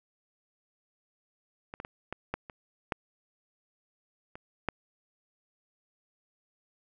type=clicks; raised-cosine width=0.5 ms; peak=-25 / -23 / -25 / -20 / -16 / -28 / -14 / -28 / -13 dBFS; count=9; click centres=1.739 / 1.801 / 1.849 / 2.126 / 2.34 / 2.498 / 2.922 / 4.355 / 4.687 s; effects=none